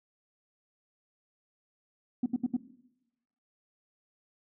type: tone bursts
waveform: sine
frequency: 246.9 Hz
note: B3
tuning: in tune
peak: -23 dBFS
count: 4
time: 2.23-2.567 s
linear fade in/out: 5 ms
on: 31 ms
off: 71 ms
effects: noise-tail reverb RT60 0.9 s tail -17 dB re dry + tanh soft clip ceiling -22 dBFS